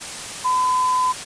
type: tone in noise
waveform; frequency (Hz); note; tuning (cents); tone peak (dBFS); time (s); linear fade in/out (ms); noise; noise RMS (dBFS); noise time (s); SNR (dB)
sine; 1012; B5; +42; -16; 0.44-1.13; 20; white; -31; 0-1.25; +12
effects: resampled to 22050 Hz